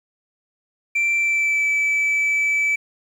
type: tone with pitch glide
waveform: sine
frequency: 2349 to 2307 Hz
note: D7 to D7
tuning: 0 to -31 cents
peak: -14 dBFS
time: 0.95-2.76 s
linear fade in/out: 10 ms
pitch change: -31 cents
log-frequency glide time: 1.15-1.66 s
effects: tanh soft clip ceiling -16 dBFS + 8-bit